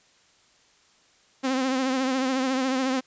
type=tone with vibrato; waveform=sawtooth; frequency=261.6 Hz; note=C4; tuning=in tune; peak=-19 dBFS; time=1.43-3.01 s; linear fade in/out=20 ms; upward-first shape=triangle; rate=14 Hz; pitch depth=63 cents each way; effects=white hiss -60 dBFS RMS until 3.06 s + resampled to 16000 Hz